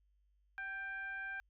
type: tone with frequency modulation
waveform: sine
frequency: 1576 Hz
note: G6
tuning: 9 cents sharp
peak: -40 dBFS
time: 0.58-1.4 s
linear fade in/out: 0 ms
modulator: 806 Hz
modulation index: 0.53
effects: added 50 Hz sine -70 dBFS peak until 1.49 s